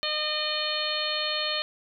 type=harmonic tone; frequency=609 Hz; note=D#5; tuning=37 cents flat; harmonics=1 / 2 / 3 / 4 / 5 / 6 / 7; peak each=-34 / -36 / -36 / -36 / -32 / -34 / -31 dBFS; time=0.03-1.62 s; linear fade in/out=0 ms; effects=none